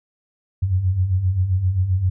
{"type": "beating tone pair", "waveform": "sine", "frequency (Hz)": [87.31, 94.91], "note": ["F2", "F#2"], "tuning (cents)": [0, 45], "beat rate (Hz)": 7.6, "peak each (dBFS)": [-24, -17], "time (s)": [0.62, 2.1], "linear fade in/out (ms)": 10, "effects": []}